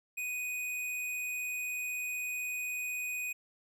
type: tone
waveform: square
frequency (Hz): 2489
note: D#7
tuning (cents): 0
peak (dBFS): -35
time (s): 0.17-3.33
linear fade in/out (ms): 10
effects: none